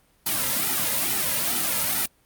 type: noise with flanger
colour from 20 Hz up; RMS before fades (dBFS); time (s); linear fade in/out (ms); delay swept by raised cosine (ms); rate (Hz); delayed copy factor
white; -24; 0.26-2.06; 5; 1.8 to 2.73; 2.3; -0.95
effects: pink hiss -62 dBFS RMS until 2.25 s + Opus 32 kbps